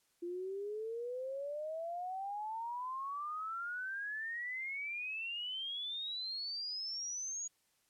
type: exponential sweep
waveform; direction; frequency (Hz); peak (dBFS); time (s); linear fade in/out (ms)
sine; up; 342.3 to 6790; -38; 0.22-7.48; 10
effects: white hiss -75 dBFS RMS until 7.89 s + low-pass 12000 Hz 12 dB/octave